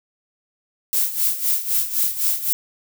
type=noise with tremolo; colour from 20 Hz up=violet; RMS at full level=-18 dBFS; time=0.93-2.53 s; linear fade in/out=0 ms; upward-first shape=sine; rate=3.9 Hz; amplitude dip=75%; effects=none